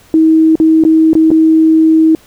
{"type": "tone with dropouts", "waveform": "sine", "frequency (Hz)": 319.1, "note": "D#4", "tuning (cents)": 44, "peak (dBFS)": -4, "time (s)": [0.14, 2.15], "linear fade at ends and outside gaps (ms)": 1, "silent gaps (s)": [[0.555, 0.6], [0.838, 0.85], [1.132, 1.152], [1.305, 1.314]], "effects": ["pink hiss -44 dBFS RMS until 2.26 s"]}